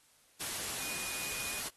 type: tone in noise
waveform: sine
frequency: 2463 Hz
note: D#7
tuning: 18 cents flat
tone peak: -44 dBFS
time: 0.79-1.61 s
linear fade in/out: 10 ms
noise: white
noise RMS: -38 dBFS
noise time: 0.4-1.69 s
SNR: -9 dB
effects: white hiss -66 dBFS RMS until 1.76 s + AAC 32 kbps